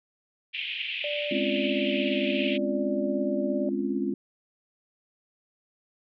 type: band-pass noise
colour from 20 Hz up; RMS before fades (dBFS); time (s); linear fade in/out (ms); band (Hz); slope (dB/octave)
pink; -33; 0.53-2.58; 20; 2400 to 3100; 48
type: tone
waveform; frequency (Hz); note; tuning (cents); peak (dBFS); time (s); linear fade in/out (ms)
sine; 587.3; D5; 0; -30; 1.04-3.69; 2
type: chord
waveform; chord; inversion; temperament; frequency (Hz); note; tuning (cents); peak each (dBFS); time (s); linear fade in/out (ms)
sine; Db major seventh; second; just; 207.9 / 259.9 / 277.2 / 346.5; Ab3 / C4 / Db4 / F4; +2 / -11 / 0 / -14; -31; 1.31-4.14; 5
effects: none